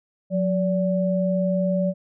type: tone pair together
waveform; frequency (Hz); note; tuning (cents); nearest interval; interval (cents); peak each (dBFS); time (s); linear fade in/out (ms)
sine; 181.74 / 577; F#3 / D5; -31 / -31; octave + minor sixth; 2000; -21 / -23; 0.3-1.94; 50
effects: none